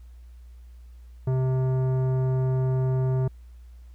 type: tone with tanh clipping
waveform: sine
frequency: 130 Hz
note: C3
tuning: 11 cents flat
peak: -23 dBFS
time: 1.27-3.28 s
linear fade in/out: 5 ms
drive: 14 dB
effects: added 60 Hz sine -43 dBFS peak until 3.94 s + pink hiss -67 dBFS RMS until 3.94 s